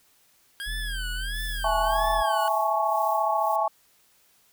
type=tone with vibrato; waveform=25% pulse; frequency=1600 Hz; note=G6; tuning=35 cents sharp; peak=-28 dBFS; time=0.6-2.48 s; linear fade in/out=0 ms; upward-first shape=sine; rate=1.5 Hz; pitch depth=150 cents each way
type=tone; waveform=triangle; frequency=41.2 Hz; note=E1; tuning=in tune; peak=-28 dBFS; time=0.66-2.23 s; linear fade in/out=20 ms
type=noise with tremolo; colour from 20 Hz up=violet; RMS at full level=-42 dBFS; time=1.34-3.56 s; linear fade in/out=2 ms; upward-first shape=sine; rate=1.9 Hz; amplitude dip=70%
type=chord; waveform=sine; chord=A major seventh; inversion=second; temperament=equal with one note detuned; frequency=659.3 / 830.6 / 864.9 / 1108.7 Hz; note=E5 / G#5 / A5 / C#6; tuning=0 / 0 / -30 / 0 cents; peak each=-27 dBFS; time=1.64-3.68 s; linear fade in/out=5 ms
effects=white hiss -62 dBFS RMS until 4.52 s